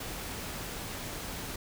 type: noise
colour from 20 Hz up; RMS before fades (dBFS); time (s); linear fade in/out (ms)
pink; -39; 0-1.56; 5
effects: none